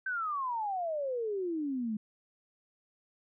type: exponential sweep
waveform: sine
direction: down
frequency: 1568 to 207.6 Hz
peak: -31 dBFS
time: 0.06-1.97 s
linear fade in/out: 5 ms
effects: none